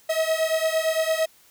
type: beating tone pair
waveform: 45% pulse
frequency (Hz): 636 / 644.8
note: D#5 / E5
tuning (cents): +38 / -38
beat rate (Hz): 8.8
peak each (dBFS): -24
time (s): 0.09-1.26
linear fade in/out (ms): 10
effects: white hiss -56 dBFS RMS until 1.5 s

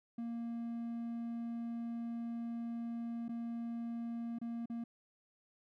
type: tone with dropouts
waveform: triangle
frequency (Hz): 233.1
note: A#3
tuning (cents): 0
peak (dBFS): -36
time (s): 0.18-4.84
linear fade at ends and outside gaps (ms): 5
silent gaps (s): 3.283-3.291 / 4.387-4.414 / 4.658-4.698
effects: none

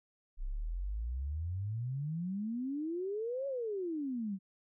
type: exponential two-way sweep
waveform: sine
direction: up then down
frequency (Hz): 30.46 to 562 to 184.5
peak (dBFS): -34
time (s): 0.37-4.39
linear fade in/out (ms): 50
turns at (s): 3.47
effects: none

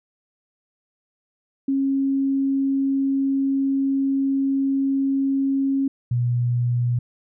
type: tone pair in turn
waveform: sine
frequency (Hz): 272.3 / 121.3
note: C#4 / B2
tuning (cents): -31 / -31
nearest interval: octave + major second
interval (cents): 1400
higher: first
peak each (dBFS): -18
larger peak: neither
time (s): 1.68-5.88 / 6.11-6.99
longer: first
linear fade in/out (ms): 5
effects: none

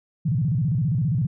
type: tone with vibrato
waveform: sine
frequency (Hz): 138.59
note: C#3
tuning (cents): 0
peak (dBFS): -19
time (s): 0.25-1.27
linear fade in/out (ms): 10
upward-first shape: square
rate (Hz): 15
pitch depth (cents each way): 280
effects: none

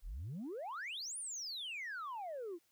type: exponential two-way sweep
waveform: sine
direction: up then down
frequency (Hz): 32.57 to 9956 to 320.7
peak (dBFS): -39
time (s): 0.02-2.59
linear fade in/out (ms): 50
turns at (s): 1.18
effects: tanh soft clip ceiling -39 dBFS + white hiss -75 dBFS RMS until 2.71 s

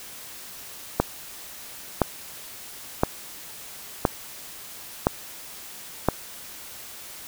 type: click train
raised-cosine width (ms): 1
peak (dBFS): -3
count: 6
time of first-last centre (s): 1-6.086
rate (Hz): 0.983
effects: white hiss -41 dBFS RMS until 7.27 s

